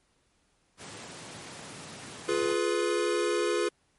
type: high-pass noise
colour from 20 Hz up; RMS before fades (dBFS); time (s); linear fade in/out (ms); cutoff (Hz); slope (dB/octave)
pink; -44; 0.77-2.57; 50; 110; 24
type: chord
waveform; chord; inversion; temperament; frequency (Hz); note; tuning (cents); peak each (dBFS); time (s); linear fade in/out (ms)
square; F diminished; none; equal with one note detuned; 349.2 / 421.3 / 493.9; F4 / Ab4 / Cb5; 0 / +25 / 0; -30 / -30 / -32; 2.28-3.69; 10
effects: pink hiss -70 dBFS RMS until 3.98 s + MP3 48 kbps

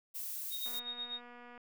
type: noise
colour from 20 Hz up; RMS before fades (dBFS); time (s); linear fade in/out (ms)
violet; -41; 0.14-0.8; 20
type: tone with tremolo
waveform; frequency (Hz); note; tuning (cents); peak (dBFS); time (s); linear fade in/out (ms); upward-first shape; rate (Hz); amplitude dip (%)
sine; 3729; A#7; 0; -36; 0.5-1.21; 50; sine; 8.2; 75
type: click train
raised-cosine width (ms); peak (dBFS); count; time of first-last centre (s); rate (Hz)
0.5; -39; 223; 0.66-1.577; 242
effects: none

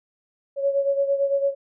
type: beating tone pair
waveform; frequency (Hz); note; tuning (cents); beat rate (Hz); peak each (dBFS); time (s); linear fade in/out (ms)
sine; 554.4 / 563.3; C#5 / C#5; 0 / +28; 8.9; -20 / -26; 0.56-1.55; 50
effects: none

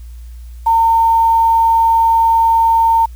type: tone with quantisation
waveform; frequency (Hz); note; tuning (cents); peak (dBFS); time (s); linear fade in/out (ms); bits
sine; 910; A#5; -42; -8; 0.66-3.06; 10; 6
effects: added 59 Hz sine -29 dBFS peak until 3.15 s + white hiss -52 dBFS RMS until 3.15 s

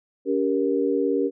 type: chord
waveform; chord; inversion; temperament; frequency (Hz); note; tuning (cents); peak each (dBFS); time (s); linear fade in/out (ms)
sine; G diminished; second; just; 282.2 / 392 / 470.4; Db4 / G4 / Bb4; +31 / 0 / +16; -24; 0.25-1.31; 50
effects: none

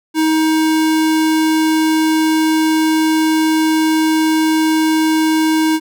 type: tone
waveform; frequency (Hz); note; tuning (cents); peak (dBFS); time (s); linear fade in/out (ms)
square; 315.9; D#4; +26; -12; 0.14-5.8; 50
effects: none

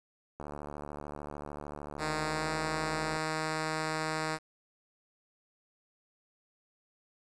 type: click train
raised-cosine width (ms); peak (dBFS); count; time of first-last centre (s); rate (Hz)
1; -27; 204; 0.4-3.166; 73.4
type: tone with pitch glide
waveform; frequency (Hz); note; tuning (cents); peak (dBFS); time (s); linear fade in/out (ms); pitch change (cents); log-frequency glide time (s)
5% pulse; 154.9 to 157.06; D#3 to D#3; -7 to +17; -20; 1.98-4.39; 50; +24; 2.24-2.51
effects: resampled to 22050 Hz + 9-bit

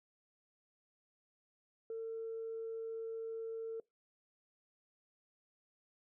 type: tone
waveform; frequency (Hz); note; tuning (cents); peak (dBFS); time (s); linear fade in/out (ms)
sine; 451.3; A4; +44; -38; 1.9-3.8; 2
effects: noise-tail reverb RT60 0.2 s tail -24 dB re dry + tanh soft clip ceiling -35 dBFS

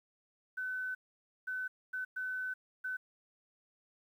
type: tone bursts at uneven times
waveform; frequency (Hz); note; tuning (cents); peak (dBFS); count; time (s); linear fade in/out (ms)
sine; 1512; F#6; +37; -35; 5; 0.57-0.95 / 1.47-1.68 / 1.93-2.05 / 2.16-2.54 / 2.84-2.97; 10
effects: 11-bit

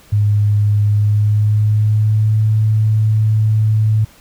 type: tone with pitch glide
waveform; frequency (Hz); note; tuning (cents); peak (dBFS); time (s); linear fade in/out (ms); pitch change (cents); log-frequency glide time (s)
sine; 103.83 to 108.49; G#2 to A2; 0 to -24; -10; 0.12-4.05; 10; +76; 0.85-2.44
effects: pink hiss -46 dBFS RMS until 4.2 s

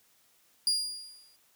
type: tone with exponential decay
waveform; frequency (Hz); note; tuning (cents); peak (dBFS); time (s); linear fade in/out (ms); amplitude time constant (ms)
35% pulse; 4838; D#8; -49; -21; 0.67-1.36; 1; 150
effects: white hiss -66 dBFS RMS until 1.55 s + high-pass 60 Hz 12 dB/octave

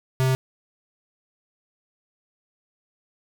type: tone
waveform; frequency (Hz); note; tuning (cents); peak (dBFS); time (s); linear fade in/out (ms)
square; 130.81; C3; 0; -19; 0.2-0.35; 0
effects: none

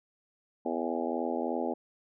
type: harmonic tone with a mistuned harmonic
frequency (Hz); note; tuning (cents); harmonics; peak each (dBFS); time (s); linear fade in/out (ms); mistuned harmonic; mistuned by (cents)
83; E2; +12; 3 / 4 / 5 / 6 / 7 / 8 / 9 / 10; -35 / -36 / -37 / -38 / -38 / -39 / -40 / -40; 0.65-1.74; 10; 9; +38
effects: none

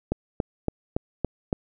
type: click train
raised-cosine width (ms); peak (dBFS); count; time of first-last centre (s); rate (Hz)
2; -10; 6; 0.12-1.528; 3.55
effects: none

